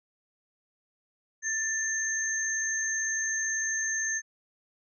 sine tone pair together, 1776 / 6329 Hz, A6 / G8, +16 / +16 cents, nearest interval octave + minor seventh, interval 2200 cents, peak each -30 / -30 dBFS, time 1.42-4.22 s, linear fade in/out 50 ms, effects none

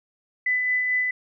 sine tone with tremolo, 2000 Hz, B6, 21 cents sharp, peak -19 dBFS, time 0.46-1.11 s, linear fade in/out 5 ms, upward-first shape sine, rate 4.5 Hz, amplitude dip 30%, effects none

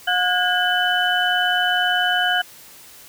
sine tone cluster, 722 / 1454 / 1632 / 3005 Hz, F#5 / F#6 / G#6 / F#7, -43 / -31 / -31 / +26 cents, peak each -22 dBFS, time 0.07-2.42 s, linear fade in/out 10 ms, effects white hiss -44 dBFS RMS until 3.08 s

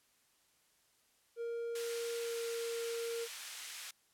triangle tone with pitch glide, 467.2 to 464 Hz, A#4 to A#4, +4 to -8 cents, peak -35 dBFS, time 1.36-3.28 s, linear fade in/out 50 ms, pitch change -12 cents, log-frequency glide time 2.21-2.38 s
pink high-pass noise, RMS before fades -46 dBFS, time 1.75-3.91 s, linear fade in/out 5 ms, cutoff 2000 Hz, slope 12 dB/octave
effects white hiss -72 dBFS RMS until 4.13 s + low-pass 12000 Hz 12 dB/octave

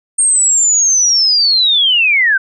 sine linear sweep, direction down, 8670 to 1500 Hz, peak -8 dBFS, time 0.18-2.38 s, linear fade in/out 10 ms, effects none

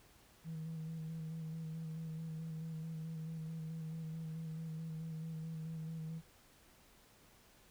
sine tone with vibrato, 160.6 Hz, E3, 45 cents flat, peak -39 dBFS, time 0.44-6.22 s, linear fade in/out 50 ms, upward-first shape square, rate 4.6 Hz, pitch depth 22 cents each way, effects tanh soft clip ceiling -39 dBFS + pink hiss -65 dBFS RMS until 7.7 s

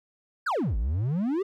triangle exponential two-way sweep, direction down then up, 1720 to 49 to 413.2 Hz, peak -22 dBFS, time 0.46-1.43 s, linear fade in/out 10 ms, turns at 0.77 s, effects none

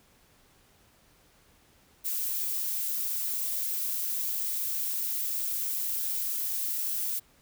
violet noise, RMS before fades -31 dBFS, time 2.04-7.2 s, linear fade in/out 20 ms, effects pink hiss -62 dBFS RMS until 7.41 s

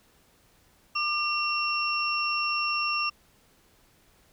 sine tone cluster, 1193 / 2734 / 5450 Hz, D6 / F7 / F8, +27 / -37 / -43 cents, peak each -29 / -28 / -32 dBFS, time 0.95-3.1 s, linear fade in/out 10 ms, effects pink hiss -62 dBFS RMS until 4.32 s

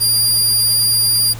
20% pulse tone, 4797 Hz, D8, 36 cents sharp, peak -6 dBFS, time 0-1.34 s, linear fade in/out 20 ms, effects added 114 Hz sine -29 dBFS peak until 1.39 s + pink hiss -36 dBFS RMS until 1.39 s

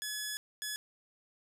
10% pulse tone bursts at uneven times, 1700 Hz, G#6, 40 cents sharp, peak -27 dBFS, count 2, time 0.02-0.37 / 0.62-0.76 s, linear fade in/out 0 ms, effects none

